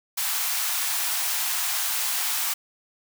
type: high-pass noise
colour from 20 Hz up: white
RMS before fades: -26 dBFS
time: 0.17-2.54 s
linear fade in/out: 10 ms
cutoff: 710 Hz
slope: 48 dB/octave
effects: none